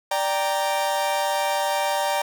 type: chord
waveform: 40% pulse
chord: G minor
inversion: second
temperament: equal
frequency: 587.3 / 784 / 932.3 Hz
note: D5 / G5 / Bb5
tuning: 0 / 0 / 0 cents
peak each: -25 dBFS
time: 0.11-2.22 s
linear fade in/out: 5 ms
effects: none